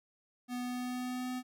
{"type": "tone with pitch glide", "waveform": "square", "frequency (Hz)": [246.9, 252.4], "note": ["B3", "B3"], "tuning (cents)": [0, 38], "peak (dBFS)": -36, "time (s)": [0.48, 1.43], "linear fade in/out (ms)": 50, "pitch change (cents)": 38, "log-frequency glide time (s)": [0.6, 1.31], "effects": []}